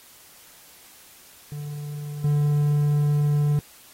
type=tone with level steps; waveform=triangle; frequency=146.83 Hz; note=D3; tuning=in tune; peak=-28 / -16 dBFS; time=1.52-3.59 s; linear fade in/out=0 ms; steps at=2.24 s; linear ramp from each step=5 ms; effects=white hiss -50 dBFS RMS until 3.93 s + AAC 48 kbps